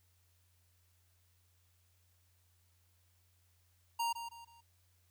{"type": "tone with echo", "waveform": "square", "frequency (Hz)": 932.3, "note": "A#5", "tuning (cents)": 0, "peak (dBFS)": -33, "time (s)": [3.99, 4.13], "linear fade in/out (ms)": 10, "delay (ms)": 160, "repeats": 3, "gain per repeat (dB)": -9, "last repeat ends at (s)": 4.61, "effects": ["added 88 Hz sine -70 dBFS peak until 5.1 s", "white hiss -75 dBFS RMS until 5.1 s"]}